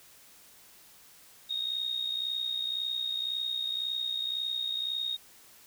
sine tone with amplitude modulation, 3729 Hz, A#7, in tune, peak -27 dBFS, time 1.49-5.17 s, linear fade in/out 20 ms, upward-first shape sine, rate 61.9 Hz, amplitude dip 65%, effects white hiss -56 dBFS RMS until 5.66 s

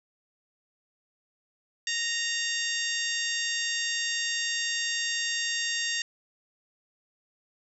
harmonic tone with a mistuned harmonic, 930 Hz, A#5, 4 cents flat, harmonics 2 / 3 / 4 / 5 / 6 / 7 / 8, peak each -32 / -34 / -35 / -36 / -37 / -37 / -38 dBFS, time 1.87-6.02 s, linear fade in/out 2 ms, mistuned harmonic 4, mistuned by -31 cents, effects none

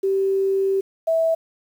sine tone pair in turn, 388.2 / 652.9 Hz, G4 / E5, -17 / -17 cents, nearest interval major sixth, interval 900 cents, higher second, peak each -17 / -16 dBFS, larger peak second, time 0.03-0.81 / 1.07-1.35 s, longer first, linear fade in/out 10 ms, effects 8-bit

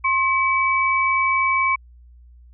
sine tone pair together, 1065.2 / 2286 Hz, C6 / D7, +31 / -47 cents, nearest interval octave + minor second, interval 1322 cents, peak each -19 dBFS, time 0.04-1.76 s, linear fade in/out 10 ms, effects added 60 Hz sine -44 dBFS peak until 2.53 s

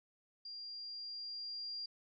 sine tone with level ramp, 4780 Hz, D8, 30 cents sharp, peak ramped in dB -45 to -40 dBFS, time 0.45-1.86 s, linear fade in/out 5 ms, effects none

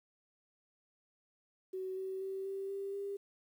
sine tone with pitch steps, 375.8 / 380.4 / 385 / 389.7 / 394.5 / 399.3 Hz, F#4 / F#4 / G4 / G4 / G4 / G4, +27 / +48 / -31 / -10 / +11 / +32 cents, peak -37 dBFS, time 1.73-3.17 s, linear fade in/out 10 ms, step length 240 ms, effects 11-bit

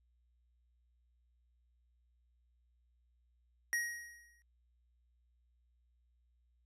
square tone with exponential decay, 1889 Hz, A#6, 22 cents sharp, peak -31 dBFS, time 3.73-4.42 s, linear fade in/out 0 ms, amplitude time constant 150 ms, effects added 60 Hz sine -70 dBFS peak until 6.65 s + resampled to 32000 Hz

